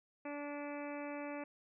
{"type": "harmonic tone", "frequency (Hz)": 290, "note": "D4", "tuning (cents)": -22, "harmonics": [1, 2, 3, 4, 5, 6, 7, 8, 9], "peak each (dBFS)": [-44, -45, -50, -54, -56, -57, -56, -54, -56], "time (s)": [0.25, 1.44], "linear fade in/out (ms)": 5, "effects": []}